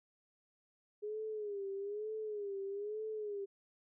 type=tone with vibrato; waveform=sine; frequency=413 Hz; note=G#4; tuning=10 cents flat; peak=-38 dBFS; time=1.02-3.46 s; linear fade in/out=20 ms; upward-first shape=sine; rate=1.1 Hz; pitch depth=94 cents each way; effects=none